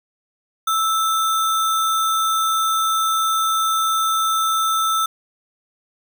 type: tone with sample-and-hold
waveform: sine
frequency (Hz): 1318.5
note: E6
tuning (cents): 0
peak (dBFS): -16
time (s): 0.67-5.06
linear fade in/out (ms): 5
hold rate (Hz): 4900
effects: none